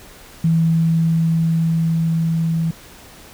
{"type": "tone with level ramp", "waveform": "sine", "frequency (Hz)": 163.7, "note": "E3", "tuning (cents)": -12, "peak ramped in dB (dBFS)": [-12, -16], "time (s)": [0.44, 2.71], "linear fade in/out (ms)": 5, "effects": ["pink hiss -42 dBFS RMS until 3.33 s"]}